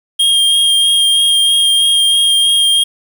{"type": "tone with vibrato", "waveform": "square", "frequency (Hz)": 3227, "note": "G7", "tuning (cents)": 50, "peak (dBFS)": -9, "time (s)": [0.19, 2.84], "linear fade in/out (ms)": 10, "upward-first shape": "sine", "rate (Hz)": 3.1, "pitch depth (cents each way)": 13, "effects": ["7-bit"]}